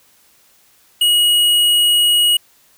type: tone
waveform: square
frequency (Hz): 2900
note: F#7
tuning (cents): -35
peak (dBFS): -11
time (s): 1.01-2.37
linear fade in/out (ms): 5
effects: white hiss -53 dBFS RMS until 2.77 s